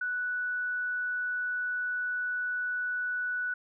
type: tone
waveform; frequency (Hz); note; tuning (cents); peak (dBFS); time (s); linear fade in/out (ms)
sine; 1480; F#6; 0; -29; 0.01-3.54; 5
effects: none